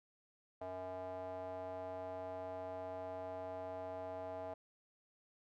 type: tone with band-pass filter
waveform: square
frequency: 92.4 Hz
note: F#2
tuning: 2 cents flat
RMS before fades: -45 dBFS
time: 0.61-4.54 s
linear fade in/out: 5 ms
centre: 700 Hz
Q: 4.9
effects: none